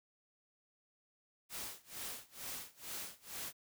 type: noise with tremolo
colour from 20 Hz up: white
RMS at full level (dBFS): -43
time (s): 1.49-3.53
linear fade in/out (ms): 50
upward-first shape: sine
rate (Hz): 2.2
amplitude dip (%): 95
effects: none